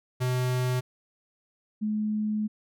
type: tone pair in turn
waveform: square / sine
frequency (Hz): 126.3 / 213.1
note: B2 / G#3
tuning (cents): +39 / +45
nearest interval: major sixth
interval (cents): 906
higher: second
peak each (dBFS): -25 / -25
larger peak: neither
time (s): 0.2-0.81 / 1.81-2.48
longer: second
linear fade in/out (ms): 20
effects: none